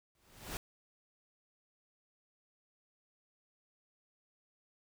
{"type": "noise with exponential growth", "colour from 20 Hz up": "pink", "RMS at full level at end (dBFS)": -38, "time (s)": [0.15, 0.57], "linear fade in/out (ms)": 1, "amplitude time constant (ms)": 91, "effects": []}